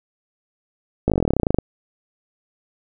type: slowing click train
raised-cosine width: 2 ms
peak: -4 dBFS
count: 19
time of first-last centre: 1.08-1.586 s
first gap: 18 ms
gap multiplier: 1.05
effects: none